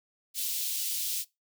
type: high-pass noise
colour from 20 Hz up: white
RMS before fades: -32 dBFS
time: 0.34-1.25 s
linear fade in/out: 50 ms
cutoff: 3000 Hz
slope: 24 dB/octave
effects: noise-tail reverb RT60 0.2 s tail -21 dB re dry